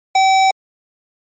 square tone, 767 Hz, G5, 38 cents flat, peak -10 dBFS, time 0.15-0.51 s, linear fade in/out 5 ms, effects MP3 32 kbps

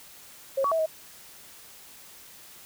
sine tone with pitch steps, 541 / 1131 / 650 / 633 Hz, C#5 / C#6 / E5 / D#5, -42 / +34 / -24 / +30 cents, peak -22 dBFS, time 0.57-0.862 s, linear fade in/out 10 ms, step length 73 ms, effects white hiss -49 dBFS RMS until 2.65 s

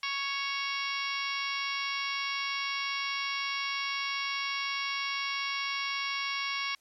harmonic tone with a mistuned harmonic, 554.4 Hz, C#5, in tune, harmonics 2 / 3 / 4 / 5 / 6 / 7 / 8 / 9 / 10, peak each -37 / -43 / -35 / -39 / -41 / -44 / -45 / -45 / -40 dBFS, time 0.03-6.75 s, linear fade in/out 2 ms, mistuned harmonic 9, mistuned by -32 cents, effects white hiss -68 dBFS RMS until 6.8 s + low-pass 11000 Hz 12 dB/octave

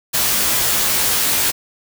white noise with comb filter, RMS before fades -17 dBFS, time 0.13-1.52 s, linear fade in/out 20 ms, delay 17 ms, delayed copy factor +0.8, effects none

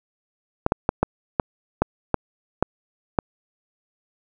clicks, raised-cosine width 1 ms, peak -3 dBFS, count 9, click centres 0.664 / 0.721 / 0.891 / 1.03 / 1.398 / 1.82 / 2.143 / 2.626 / 3.188 s, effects none

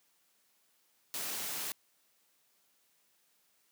white noise, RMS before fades -38 dBFS, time 1.14-1.72 s, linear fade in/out 0 ms, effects white hiss -72 dBFS RMS until 3.71 s + high-pass 150 Hz 12 dB/octave

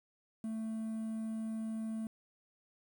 triangle tone with quantisation, 221.6 Hz, A3, 13 cents sharp, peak -34 dBFS, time 0.44-2.07 s, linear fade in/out 2 ms, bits 10, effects none

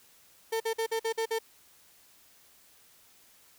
35% pulse tone bursts, 450.4 Hz, A4, 40 cents sharp, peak -26 dBFS, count 7, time 0.52-1.389 s, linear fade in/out 10 ms, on 83 ms, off 48 ms, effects white hiss -60 dBFS RMS until 3.58 s

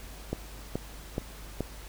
click train, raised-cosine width 2 ms, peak -16 dBFS, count 4, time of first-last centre 0.33-1.607 s, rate 2.35 Hz, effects added 50 Hz sine -44 dBFS peak until 1.88 s + pink hiss -48 dBFS RMS until 1.88 s

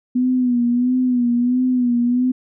sine tone with vibrato, 246.9 Hz, B3, in tune, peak -14 dBFS, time 0.15-2.32 s, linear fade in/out 10 ms, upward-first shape sine, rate 1.5 Hz, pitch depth 57 cents each way, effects none

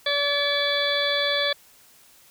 harmonic tone, 574 Hz, D5, 40 cents flat, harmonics 1 / 2 / 3 / 4 / 6 / 7 / 8, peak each -26 / -33 / -28 / -31 / -25 / -32 / -34 dBFS, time 0.06-1.53 s, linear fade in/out 5 ms, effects white hiss -54 dBFS RMS until 2.3 s

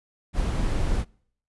brown noise, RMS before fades -24 dBFS, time 0.33-1.05 s, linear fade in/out 50 ms, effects noise-tail reverb RT60 0.6 s tail -26 dB re dry + resampled to 24000 Hz

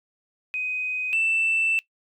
sine tone pair in turn, 2507 / 2661 Hz, D#7 / E7, +12 / +16 cents, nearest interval minor second, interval 104 cents, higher second, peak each -25 / -18 dBFS, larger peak second, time 0.54-1.13 / 1.13-1.79 s, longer second, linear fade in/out 0 ms, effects noise-tail reverb RT60 0.1 s tail -21 dB re dry + tanh soft clip ceiling -16 dBFS

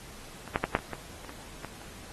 clicks, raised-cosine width 0.5 ms, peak -27 / -10 / -11 / -8 / -25 / -20 / -28 / -25 / -22 / -30 dBFS, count 10, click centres 0.477 / 0.559 / 0.64 / 0.751 / 0.789 / 0.933 / 1.247 / 1.294 / 1.647 / 1.816 s, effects pink hiss -48 dBFS RMS until 2.12 s + AAC 32 kbps

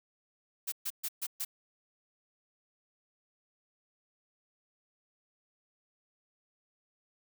blue noise bursts, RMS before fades -35 dBFS, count 5, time 0.67-1.45 s, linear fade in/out 10 ms, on 52 ms, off 130 ms, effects none

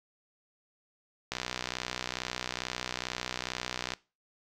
click train, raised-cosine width 0.2 ms, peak -15 dBFS, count 164, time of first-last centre 1.32-3.936 s, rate 62.3 Hz, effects noise-tail reverb RT60 0.3 s tail -21 dB re dry

